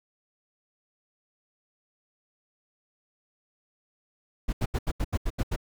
brown noise bursts, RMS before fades -26 dBFS, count 9, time 4.48-5.562 s, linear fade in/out 10 ms, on 50 ms, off 79 ms, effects none

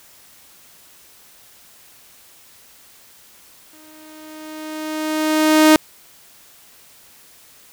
sawtooth tone with exponential growth, 310.4 Hz, D#4, 4 cents flat, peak -3 dBFS, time 3.73-5.76 s, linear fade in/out 1 ms, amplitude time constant 440 ms, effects white hiss -48 dBFS RMS until 7.72 s

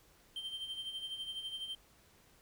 triangle tone with tremolo, 3136 Hz, G7, in tune, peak -36 dBFS, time 0.36-1.75 s, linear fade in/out 2 ms, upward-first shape sine, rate 12 Hz, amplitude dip 60%, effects pink hiss -65 dBFS RMS until 2.41 s

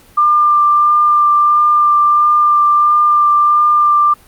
sine tone with vibrato, 1192 Hz, D6, 25 cents sharp, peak -7 dBFS, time 0.17-4.14 s, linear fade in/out 10 ms, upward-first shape sine, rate 1.5 Hz, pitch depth 12 cents each way, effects pink hiss -45 dBFS RMS until 4.27 s + Opus 48 kbps

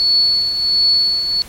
sine tone with tremolo, 4419 Hz, C#8, 6 cents flat, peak -9 dBFS, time 0-1.42 s, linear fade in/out 0 ms, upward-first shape triangle, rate 1.4 Hz, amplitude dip 60%, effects pink hiss -38 dBFS RMS until 1.48 s + MP3 64 kbps

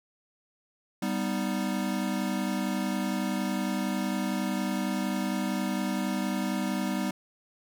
square chord, G augmented, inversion none, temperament equal, 196 / 246.9 / 311.1 Hz, G3 / B3 / D#4, 0 / 0 / 0 cents, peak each -31 / -33 / -35 dBFS, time 1.02-7.11 s, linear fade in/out 5 ms, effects none

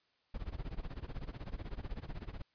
brown noise with tremolo, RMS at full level -39 dBFS, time 0.34-2.42 s, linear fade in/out 5 ms, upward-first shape sine, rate 16 Hz, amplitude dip 90%, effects white hiss -75 dBFS RMS until 2.54 s + resampled to 11025 Hz

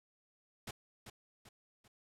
pink noise with echo, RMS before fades -44 dBFS, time 0.67-0.71 s, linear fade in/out 5 ms, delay 390 ms, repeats 3, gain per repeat -7 dB, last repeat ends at 1.88 s, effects low-pass 11000 Hz 12 dB/octave

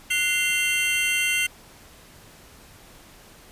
square tone cluster, 1471 / 2085 / 2744 / 3146 Hz, F#6 / C7 / F7 / G7, -11 / -7 / -31 / +6 cents, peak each -34 / -25 / -26 / -28 dBFS, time 0.1-1.47 s, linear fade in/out 10 ms, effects pink hiss -49 dBFS RMS until 3.51 s + resampled to 32000 Hz

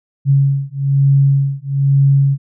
sine beating tone pair, 137.9 / 139 Hz, C#3 / C#3, -9 / +5 cents, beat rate 1.1 Hz, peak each -13 dBFS, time 0.25-2.38 s, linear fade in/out 50 ms, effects none

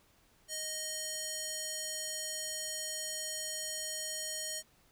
square tone with band-pass filter, 622.3 Hz, D#5, in tune, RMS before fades -39 dBFS, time 0.48-4.63 s, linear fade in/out 50 ms, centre 7600 Hz, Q 1.5, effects pink hiss -67 dBFS RMS until 4.91 s

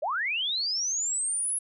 sine linear sweep, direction up, 524 to 10660 Hz, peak -26 dBFS, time 0.02-1.59 s, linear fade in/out 10 ms, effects none

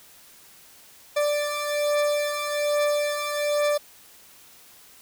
40% pulse beating tone pair, 587.3 / 588.5 Hz, D5 / D5, 0 / +3 cents, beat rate 1.2 Hz, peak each -27 / -23 dBFS, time 1.16-3.78 s, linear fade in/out 10 ms, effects white hiss -51 dBFS RMS until 5.01 s

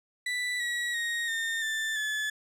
35% pulse tone with pitch steps, 1975.5 / 1922.6 / 1871.1 / 1821 / 1772.2 / 1724.7 Hz, B6 / B6 / A#6 / A#6 / A6 / A6, 0 / -47 / +6 / -41 / +12 / -35 cents, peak -27 dBFS, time 0.26-2.3 s, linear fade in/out 5 ms, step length 340 ms, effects low-pass 10000 Hz 12 dB/octave

